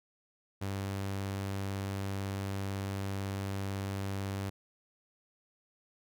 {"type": "tone", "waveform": "sawtooth", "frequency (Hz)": 98, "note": "G2", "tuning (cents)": 0, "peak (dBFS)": -30, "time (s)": [0.61, 4.5], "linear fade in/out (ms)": 10, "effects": []}